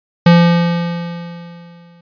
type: tone with exponential decay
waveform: square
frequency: 171.5 Hz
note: F3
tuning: 31 cents flat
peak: -4 dBFS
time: 0.26-2.01 s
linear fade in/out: 5 ms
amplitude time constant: 380 ms
effects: resampled to 11025 Hz